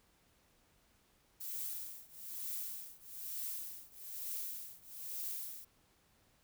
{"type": "noise with tremolo", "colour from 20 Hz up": "violet", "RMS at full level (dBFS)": -40, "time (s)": [1.4, 5.65], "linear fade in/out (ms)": 10, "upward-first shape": "triangle", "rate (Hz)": 1.1, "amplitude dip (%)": 95, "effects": ["pink hiss -71 dBFS RMS until 6.43 s"]}